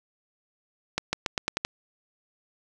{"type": "accelerating click train", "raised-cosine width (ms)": 0.2, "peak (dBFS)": -8, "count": 7, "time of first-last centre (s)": [0.98, 1.649], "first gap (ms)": 150, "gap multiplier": 0.88, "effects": []}